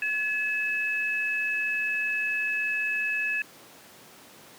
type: tone pair together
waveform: sine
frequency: 1704 / 2589 Hz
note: G#6 / E7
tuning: +44 / -32 cents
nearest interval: perfect fifth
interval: 724 cents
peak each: -29 / -27 dBFS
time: 0.02-3.42 s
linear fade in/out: 2 ms
effects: pink hiss -50 dBFS RMS until 4.58 s + high-pass 200 Hz 12 dB/octave